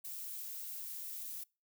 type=noise; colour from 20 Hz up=violet; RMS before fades=-44 dBFS; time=0.04-1.44 s; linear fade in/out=10 ms; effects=noise-tail reverb RT60 0.3 s tail -25 dB re dry